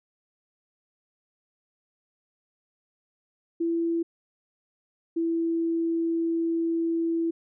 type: tone pair in turn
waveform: sine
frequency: 334.6 / 331.7 Hz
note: E4 / E4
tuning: +26 / +11 cents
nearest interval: unison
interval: 15 cents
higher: first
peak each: -23 dBFS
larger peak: neither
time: 3.6-4.03 / 5.16-7.31 s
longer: second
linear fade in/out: 10 ms
effects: none